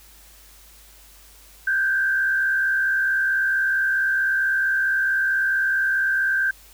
sine tone with frequency modulation, 1568 Hz, G6, in tune, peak -18 dBFS, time 1.67-6.51 s, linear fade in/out 5 ms, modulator 64.5 Hz, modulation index 0.76, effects added 50 Hz sine -51 dBFS peak until 6.73 s + white hiss -50 dBFS RMS until 6.73 s

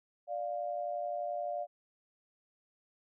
sine tone pair together, 589.5 / 701 Hz, D5 / F5, +6 / +6 cents, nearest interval minor third, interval 300 cents, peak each -37 / -36 dBFS, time 0.27-1.67 s, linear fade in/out 50 ms, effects none

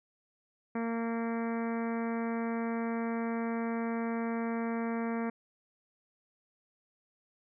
harmonic tone, 230 Hz, A#3, 23 cents flat, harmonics 1 / 2 / 3 / 4 / 5 / 6 / 7 / 8 / 9 / 10, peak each -32 / -38 / -42 / -44 / -46 / -48 / -49 / -50 / -51 / -52 dBFS, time 0.75-5.3 s, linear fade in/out 5 ms, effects none

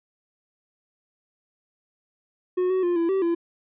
triangle tone with pitch steps, 364.2 / 374.2 / 350.7 / 335.5 / 385.1 / 338.9 Hz, F#4 / F#4 / F4 / E4 / G4 / E4, -27 / +20 / +7 / +31 / -31 / +48 cents, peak -18 dBFS, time 2.57-3.35 s, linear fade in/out 10 ms, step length 130 ms, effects resampled to 8000 Hz

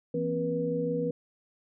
sine tone cluster, 165.9 / 240.1 / 265.9 / 482.7 Hz, E3 / B3 / C4 / B4, +11 / -49 / +28 / -40 cents, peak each -33 / -38 / -34 / -29 dBFS, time 0.14-1.11 s, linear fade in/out 5 ms, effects none

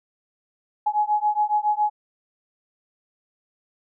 sine beating tone pair, 838 / 845.2 Hz, G#5 / G#5, +15 / +30 cents, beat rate 7.2 Hz, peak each -22 dBFS, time 0.86-1.9 s, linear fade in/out 10 ms, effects none

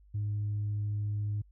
sine tone, 104 Hz, G#2, 3 cents sharp, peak -28 dBFS, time 0.14-1.42 s, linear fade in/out 10 ms, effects tanh soft clip ceiling -27 dBFS + added 50 Hz sine -56 dBFS peak until 1.51 s

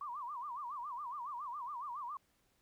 sine tone with vibrato, 1068 Hz, C6, 35 cents sharp, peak -40 dBFS, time 0.01-2.17 s, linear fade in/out 2 ms, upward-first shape sine, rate 7.2 Hz, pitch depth 220 cents each way, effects pink hiss -75 dBFS RMS until 2.61 s

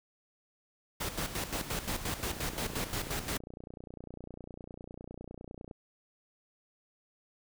pink noise with tremolo, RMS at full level -34 dBFS, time 1-3.38 s, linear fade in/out 10 ms, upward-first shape square, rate 5.7 Hz, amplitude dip 65%
click train, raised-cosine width 2 ms, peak -31 dBFS, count 106, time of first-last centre 2.2-5.712 s, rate 29.9 Hz
effects none

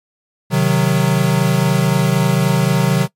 square chord, C diminished, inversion none, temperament equal with one note detuned, 131.65 / 155.56 / 185 Hz, C3 / Eb3 / Gb3, +11 / 0 / 0 cents, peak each -17 dBFS, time 0.5-3.08 s, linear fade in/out 50 ms, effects noise-tail reverb RT60 0.1 s tail -21 dB re dry + MP3 64 kbps

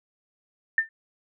sine tone with exponential decay, 1794 Hz, A6, 33 cents sharp, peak -14 dBFS, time 0.78-0.89 s, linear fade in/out 2 ms, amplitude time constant 23 ms, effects none

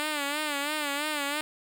5% pulse tone with vibrato, 293.7 Hz, D4, in tune, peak -17 dBFS, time 0-1.41 s, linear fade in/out 0 ms, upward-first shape sine, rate 3 Hz, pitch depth 80 cents each way, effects none

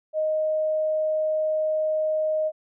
sine tone, 622.3 Hz, D#5, in tune, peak -21 dBFS, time 0.13-2.52 s, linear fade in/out 50 ms, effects none

